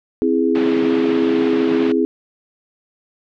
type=chord; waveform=sine; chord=C augmented; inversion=none; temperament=equal; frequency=261.6 / 329.6 / 415.3 Hz; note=C4 / E4 / G#4; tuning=0 / 0 / 0 cents; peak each=-18 dBFS; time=0.22-2.05 s; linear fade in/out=0 ms
type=band-pass noise; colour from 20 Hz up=pink; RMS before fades=-29 dBFS; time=0.55-1.92 s; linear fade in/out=2 ms; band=150 to 3400 Hz; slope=24 dB/octave
effects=none